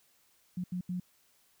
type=tone bursts at uneven times; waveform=sine; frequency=180 Hz; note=F#3; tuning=47 cents flat; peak=-32 dBFS; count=3; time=0.57-0.64 / 0.72-0.81 / 0.89-1 s; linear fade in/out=5 ms; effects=white hiss -68 dBFS RMS until 1.6 s